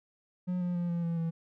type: tone with pitch steps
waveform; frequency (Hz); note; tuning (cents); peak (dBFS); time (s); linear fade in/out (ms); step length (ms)
triangle; 180.5 / 177.3 / 174.15 / 171.06 / 168.02 / 165.04; F#3 / F3 / F3 / F3 / E3 / E3; -43 / +26 / -5 / -36 / +33 / +2; -27; 0.47-1.31; 20; 140
effects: none